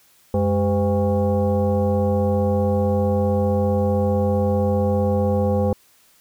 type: tone with frequency modulation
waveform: sine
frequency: 207.7 Hz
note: G#3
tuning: in tune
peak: -16 dBFS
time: 0.34-5.73 s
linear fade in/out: 2 ms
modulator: 300 Hz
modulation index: 1.5
effects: white hiss -56 dBFS RMS until 6.2 s